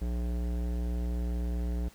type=tone with hard clipping; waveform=sine; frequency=59.6 Hz; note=A#1; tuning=39 cents sharp; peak=-31 dBFS; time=0.01-1.89 s; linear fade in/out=10 ms; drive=16 dB; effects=pink hiss -57 dBFS RMS until 1.94 s